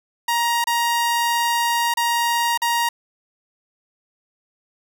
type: tone with dropouts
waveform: sawtooth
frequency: 941 Hz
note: A#5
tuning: 16 cents sharp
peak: -14 dBFS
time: 0.28-2.89 s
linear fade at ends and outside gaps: 5 ms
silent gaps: 0.642-0.67 / 1.94-1.971 / 2.576-2.618 s
effects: none